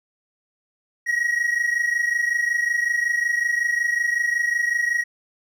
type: tone pair together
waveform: triangle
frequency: 1895.6 / 1921 Hz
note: A#6 / B6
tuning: +28 / -48 cents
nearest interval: unison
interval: 24 cents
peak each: -19 / -23 dBFS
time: 1.06-5.04 s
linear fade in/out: 20 ms
effects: none